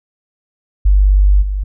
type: tone with level steps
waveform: sine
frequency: 49 Hz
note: G1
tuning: in tune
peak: -6 / -15 dBFS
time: 0.85-1.64 s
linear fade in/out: 10 ms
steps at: 1.41 s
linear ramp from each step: 20 ms
effects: none